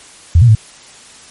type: tone with pitch steps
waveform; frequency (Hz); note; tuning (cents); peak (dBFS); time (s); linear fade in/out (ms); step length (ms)
sine; 84.8 / 120.4 / 109.2; E2 / B2 / A2; +50 / -44 / -13; -3; 0.35-0.551; 5; 67
effects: white hiss -39 dBFS RMS until 1.3 s + MP3 48 kbps